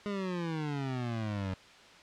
25% pulse exponential sweep, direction down, 207.7 to 92.5 Hz, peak -29 dBFS, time 0.06-1.54 s, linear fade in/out 0 ms, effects white hiss -54 dBFS RMS until 2.02 s + low-pass 4000 Hz 12 dB/octave

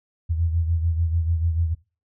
sine beating tone pair, 82.41 / 89.21 Hz, E2 / F2, 0 / +37 cents, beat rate 6.8 Hz, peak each -20 / -28 dBFS, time 0.29-1.75 s, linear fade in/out 20 ms, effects noise-tail reverb RT60 0.3 s tail -20 dB re dry

